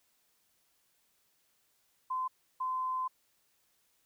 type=tone bursts at uneven times; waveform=sine; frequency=1029 Hz; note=C6; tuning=29 cents flat; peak=-31 dBFS; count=2; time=2.1-2.28 / 2.6-3.08 s; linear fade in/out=10 ms; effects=white hiss -73 dBFS RMS until 4.05 s